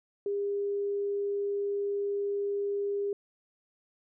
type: tone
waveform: sine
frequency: 403.5 Hz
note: G#4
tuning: 50 cents flat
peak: -28 dBFS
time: 0.26-3.13 s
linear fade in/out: 2 ms
effects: none